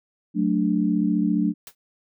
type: chord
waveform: sine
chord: D major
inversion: first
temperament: equal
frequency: 185 / 220 / 293.7 Hz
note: F#3 / A3 / D4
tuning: 0 / 0 / 0 cents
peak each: -23 dBFS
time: 0.34-1.54 s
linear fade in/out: 50 ms
type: noise with exponential decay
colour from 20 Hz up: white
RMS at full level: -35 dBFS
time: 1.67-1.75 s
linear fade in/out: 2 ms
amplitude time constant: 17 ms
effects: none